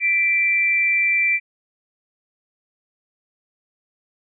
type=tone pair together; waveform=sine; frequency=1980.4 / 2349 Hz; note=B6 / D7; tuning=+4 / 0 cents; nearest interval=minor third; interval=296 cents; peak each=-24 / -16 dBFS; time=0-1.4 s; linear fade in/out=50 ms; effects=none